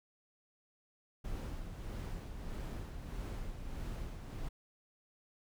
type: noise with tremolo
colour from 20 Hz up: brown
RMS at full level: -40 dBFS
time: 1.24-4.49 s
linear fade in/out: 10 ms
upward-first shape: sine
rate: 1.6 Hz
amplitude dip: 45%
effects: none